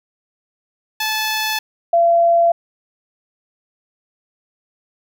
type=tone pair in turn; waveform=10% pulse / sine; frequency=868 / 680.7 Hz; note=A5 / F5; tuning=-24 / -45 cents; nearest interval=major third; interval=421 cents; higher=first; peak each=-10 dBFS; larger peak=neither; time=1-1.59 / 1.93-2.52 s; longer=neither; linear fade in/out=5 ms; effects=none